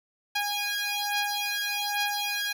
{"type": "beating tone pair", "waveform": "10% pulse", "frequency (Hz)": [820, 821.2], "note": ["G#5", "G#5"], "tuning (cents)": [-22, -20], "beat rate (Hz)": 1.2, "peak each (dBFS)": -22, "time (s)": [0.35, 2.53], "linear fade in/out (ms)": 10, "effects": []}